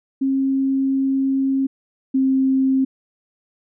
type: tone pair in turn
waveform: sine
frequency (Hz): 269.1 / 265.4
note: C4 / C4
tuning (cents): +49 / +25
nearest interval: unison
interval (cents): 24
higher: first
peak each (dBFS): -16 / -14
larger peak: second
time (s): 0.21-1.67 / 2.14-2.85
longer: first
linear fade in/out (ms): 10
effects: none